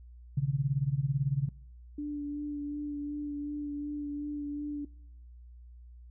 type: tone with tremolo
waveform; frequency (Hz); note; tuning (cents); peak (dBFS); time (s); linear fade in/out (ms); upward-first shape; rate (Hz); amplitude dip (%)
sine; 138.59; C#3; 0; -23; 0.37-1.49; 5; sine; 18; 85
type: tone with vibrato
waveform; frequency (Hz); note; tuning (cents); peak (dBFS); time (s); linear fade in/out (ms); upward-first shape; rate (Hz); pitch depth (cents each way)
sine; 291.9; D4; -10; -33; 1.98-4.85; 5; sine; 2.7; 16
effects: noise-tail reverb RT60 0.8 s tail -24 dB re dry + added 60 Hz sine -48 dBFS peak until 6.1 s